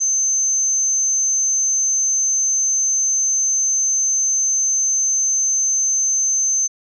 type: tone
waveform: sine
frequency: 6230 Hz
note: G8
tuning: 12 cents flat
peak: -15 dBFS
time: 0-6.68 s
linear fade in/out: 20 ms
effects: none